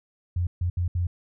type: tone bursts at uneven times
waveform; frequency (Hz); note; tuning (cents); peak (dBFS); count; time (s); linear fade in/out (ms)
sine; 88.1; F2; +16; -22; 4; 0.36-0.47 / 0.61-0.7 / 0.77-0.88 / 0.95-1.07; 5
effects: none